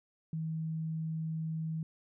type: tone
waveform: sine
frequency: 160 Hz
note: D#3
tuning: 49 cents sharp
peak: -33 dBFS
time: 0.33-1.83 s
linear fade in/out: 2 ms
effects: none